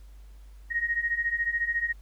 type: beating tone pair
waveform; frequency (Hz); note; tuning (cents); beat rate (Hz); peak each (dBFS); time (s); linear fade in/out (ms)
sine; 1864.7 / 1878.7; A#6 / A#6; 0 / +13; 14; -30 / -27; 0.7-1.93; 20
effects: added 50 Hz sine -45 dBFS peak until 2.01 s + pink hiss -64 dBFS RMS until 2.01 s